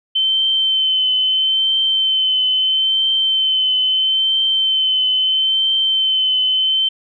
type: tone with vibrato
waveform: sine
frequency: 3078 Hz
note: G7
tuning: 32 cents flat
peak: -13 dBFS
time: 0.15-6.89 s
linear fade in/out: 10 ms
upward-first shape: triangle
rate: 0.76 Hz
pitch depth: 25 cents each way
effects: none